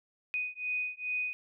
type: beating tone pair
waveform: sine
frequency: 2489 / 2491.4 Hz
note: D#7 / D#7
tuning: 0 / +2 cents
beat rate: 2.4 Hz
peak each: -35 / -35 dBFS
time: 0.34-1.33 s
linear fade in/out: 0 ms
effects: none

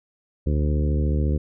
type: harmonic tone with a mistuned harmonic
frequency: 74.3 Hz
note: D2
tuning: 21 cents sharp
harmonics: 1 / 2 / 3 / 4 / 5 / 6 / 7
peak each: -20 / -26 / -30 / -32 / -34 / -36 / -37 dBFS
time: 0.46-1.38 s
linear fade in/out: 10 ms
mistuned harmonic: 1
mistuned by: -26 cents
effects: none

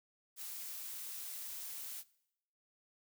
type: noise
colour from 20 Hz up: blue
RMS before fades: -45 dBFS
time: 0.36-2.04 s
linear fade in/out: 50 ms
effects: noise-tail reverb RT60 0.8 s tail -21 dB re dry

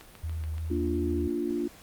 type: click train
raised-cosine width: 0.3 ms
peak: -31 dBFS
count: 5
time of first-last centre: 0.01-0.581 s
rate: 7 Hz
type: tone with vibrato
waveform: sine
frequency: 79.8 Hz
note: D#2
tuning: 44 cents sharp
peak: -30 dBFS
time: 0.23-1.28 s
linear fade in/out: 10 ms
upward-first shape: square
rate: 2.9 Hz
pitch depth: 20 cents each way
type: chord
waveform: sine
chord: Bb major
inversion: none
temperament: equal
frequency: 233.1 / 293.7 / 349.2 Hz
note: Bb3 / D4 / F4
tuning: 0 / 0 / 0 cents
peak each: -34 / -31 / -30 dBFS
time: 0.7-1.68 s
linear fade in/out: 10 ms
effects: pink hiss -52 dBFS RMS until 1.82 s + Opus 48 kbps

